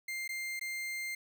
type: tone with dropouts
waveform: 40% pulse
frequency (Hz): 2100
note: C7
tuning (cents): +6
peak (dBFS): -35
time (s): 0.08-1.15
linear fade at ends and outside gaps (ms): 5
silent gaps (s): 0.278-0.29 / 0.595-0.611
effects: none